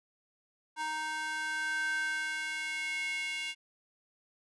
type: tone with high-pass filter sweep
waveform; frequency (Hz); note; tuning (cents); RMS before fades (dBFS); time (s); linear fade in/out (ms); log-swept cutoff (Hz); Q
square; 311.1; D#4; 0; -35; 0.76-3.55; 50; 1100 to 2500; 5.2
effects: resampled to 24000 Hz